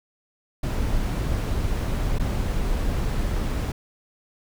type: noise with dropouts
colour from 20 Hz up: brown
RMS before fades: -24 dBFS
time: 0.63-3.72 s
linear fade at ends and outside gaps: 5 ms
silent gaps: 2.186-2.196 s
effects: none